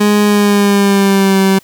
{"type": "tone with pitch glide", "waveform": "30% pulse", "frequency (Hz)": [207.7, 192.67], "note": ["G#3", "G3"], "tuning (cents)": [0, -30], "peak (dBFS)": -5, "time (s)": [0, 1.59], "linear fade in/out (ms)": 10, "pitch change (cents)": -130, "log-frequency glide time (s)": [0.24, 1.39], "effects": ["white hiss -46 dBFS RMS until 1.63 s"]}